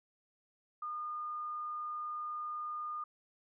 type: tone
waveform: sine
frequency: 1218 Hz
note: D#6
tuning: 37 cents flat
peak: -37 dBFS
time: 0.82-3.04 s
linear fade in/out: 5 ms
effects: none